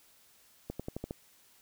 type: accelerating click train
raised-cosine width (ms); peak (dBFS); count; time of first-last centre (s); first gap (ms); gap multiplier
2; -23; 6; 0.7-1.109; 96; 0.92
effects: white hiss -63 dBFS RMS until 1.61 s